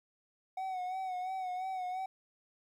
triangle tone with vibrato, 744 Hz, F#5, 9 cents sharp, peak -33 dBFS, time 0.57-2.06 s, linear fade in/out 5 ms, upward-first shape sine, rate 2.9 Hz, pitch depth 46 cents each way, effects 12-bit

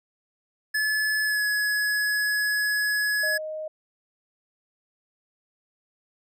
square tone with pitch glide, 1720 to 1689.5 Hz, A6 to G#6, -40 to +29 cents, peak -23 dBFS, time 0.74-3.38 s, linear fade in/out 10 ms, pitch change -31 cents, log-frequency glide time 1.23-1.44 s
sine tone, 622.3 Hz, D#5, in tune, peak -30 dBFS, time 3.23-3.68 s, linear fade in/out 5 ms
effects none

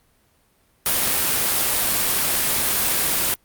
white noise, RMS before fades -20 dBFS, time 0.86-3.34 s, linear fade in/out 0 ms, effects pink hiss -61 dBFS RMS until 3.44 s + Opus 32 kbps

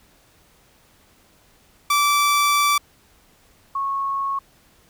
sawtooth / sine tone pair in turn, 1162 / 1098.9 Hz, D6 / C#6, -19 / -15 cents, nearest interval minor second, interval 96 cents, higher first, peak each -12 / -21 dBFS, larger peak first, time 1.9-2.78 / 3.75-4.39 s, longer first, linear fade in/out 5 ms, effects pink hiss -56 dBFS RMS until 4.89 s

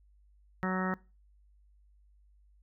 harmonic tone, 186.2 Hz, F#3, 11 cents sharp, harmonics 1 / 2 / 3 / 4 / 5 / 6 / 7 / 8 / 9 / 10, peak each -31 / -39 / -41 / -42 / -41 / -44 / -38 / -44 / -45 / -40 dBFS, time 0.63-0.94 s, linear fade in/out 0 ms, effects noise-tail reverb RT60 0.3 s tail -22 dB re dry + added 50 Hz sine -60 dBFS peak until 2.62 s

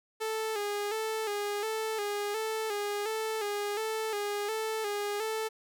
sawtooth tone with vibrato, 424.9 Hz, G#4, 40 cents sharp, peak -27 dBFS, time 0.2-5.49 s, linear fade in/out 20 ms, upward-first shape square, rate 1.4 Hz, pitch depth 60 cents each way, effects none

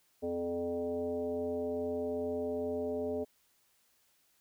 sine tone with frequency modulation, 428.8 Hz, A4, 45 cents flat, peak -32 dBFS, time 0.22-3.25 s, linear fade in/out 20 ms, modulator 172 Hz, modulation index 1.1, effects white hiss -71 dBFS RMS until 4.4 s

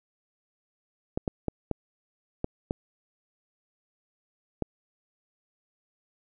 clicks, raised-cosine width 2 ms, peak -14 dBFS, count 7, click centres 1.175 / 1.278 / 1.483 / 1.713 / 2.444 / 2.709 / 4.623 s, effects none

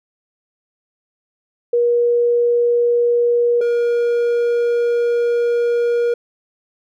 sine / triangle tone pair in turn, 477.6 / 475.1 Hz, A#4 / A#4, +42 / +33 cents, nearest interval unison, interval 9 cents, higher first, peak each -12 dBFS, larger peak neither, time 1.73-3.61 / 3.61-6.14 s, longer second, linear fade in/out 5 ms, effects none

